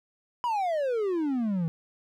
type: exponential sweep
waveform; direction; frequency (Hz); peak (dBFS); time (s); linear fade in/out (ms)
triangle; down; 999 to 158.1; -23; 0.44-1.68; 0
effects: none